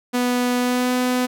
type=tone with pitch glide; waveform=sawtooth; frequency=246.7 to 250.6 Hz; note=B3 to B3; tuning=-2 to +25 cents; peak=-14 dBFS; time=0.13-1.27 s; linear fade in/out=20 ms; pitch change=+27 cents; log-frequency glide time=0.58-0.94 s; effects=none